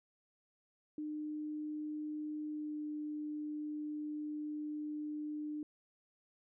sine tone with pitch glide, 303 to 300.6 Hz, D#4 to D4, -46 to +40 cents, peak -38 dBFS, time 0.98-5.63 s, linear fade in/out 2 ms, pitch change -14 cents, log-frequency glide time 2.47-2.82 s, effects none

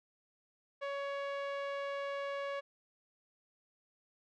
sawtooth tone with low-pass filter, 560 Hz, C#5, 18 cents sharp, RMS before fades -39 dBFS, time 0.81-2.61 s, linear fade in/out 20 ms, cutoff 2500 Hz, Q 0.89, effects none

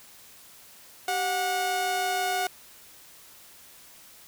sawtooth tone pair together, 387.4 / 728.6 Hz, G4 / F#5, -20 / -27 cents, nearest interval major seventh, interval 1093 cents, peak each -30 / -22 dBFS, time 1.08-2.47 s, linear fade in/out 2 ms, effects white hiss -51 dBFS RMS until 4.27 s

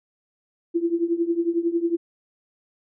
sine tone with tremolo, 338.5 Hz, E4, 46 cents sharp, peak -16 dBFS, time 0.74-1.97 s, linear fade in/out 20 ms, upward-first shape triangle, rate 11 Hz, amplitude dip 90%, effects none

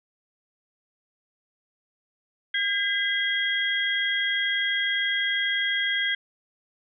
sine tone cluster, 1615 / 2017 / 3272 Hz, G#6 / B6 / G#7, -49 / +36 / -26 cents, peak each -27 dBFS, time 2.54-6.15 s, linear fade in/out 5 ms, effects none

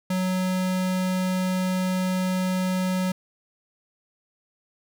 square tone, 185 Hz, F#3, in tune, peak -23 dBFS, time 0.1-3.12 s, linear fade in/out 5 ms, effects none

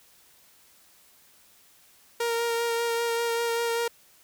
sawtooth tone with vibrato, 466.2 Hz, A#4, in tune, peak -21 dBFS, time 2.2-3.88 s, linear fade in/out 5 ms, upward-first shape sine, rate 5.1 Hz, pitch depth 15 cents each way, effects white hiss -58 dBFS RMS until 4.23 s

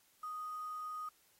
sine tone with quantisation, 1244.5 Hz, D#6, in tune, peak -40 dBFS, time 0.23-1.09 s, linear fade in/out 5 ms, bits 10, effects white hiss -70 dBFS RMS until 1.39 s + AAC 48 kbps

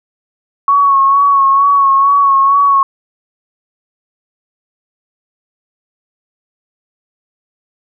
sine tone with vibrato, 1108.7 Hz, C#6, in tune, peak -6 dBFS, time 0.68-2.83 s, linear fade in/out 2 ms, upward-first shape sine, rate 2.2 Hz, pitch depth 34 cents each way, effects none

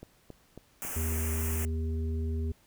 click train, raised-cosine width 2 ms, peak -30 dBFS, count 5, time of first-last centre 0.03-1.123 s, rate 3.66 Hz
white band-stop noise, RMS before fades -37 dBFS, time 0.82-1.65 s, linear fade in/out 0 ms, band 2800 to 6000 Hz, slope 48 dB/octave
harmonic tone, 79.9 Hz, D#2, 47 cents sharp, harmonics 1 / 3 / 5, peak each -29 / -39 / -42 dBFS, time 0.96-2.52 s, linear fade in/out 5 ms
effects pink hiss -64 dBFS RMS until 2.66 s

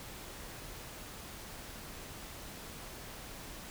silence, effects pink hiss -47 dBFS RMS until 3.7 s

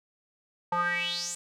square tone with band-pass filter sweep, 174.61 Hz, F3, in tune, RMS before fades -30 dBFS, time 0.72-1.35 s, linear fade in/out 5 ms, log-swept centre 940 to 8100 Hz, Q 7.1, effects none

